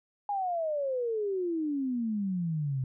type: exponential sweep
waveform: sine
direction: down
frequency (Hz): 830.6 to 127.3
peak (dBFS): -28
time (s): 0.29-2.84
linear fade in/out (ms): 2
effects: none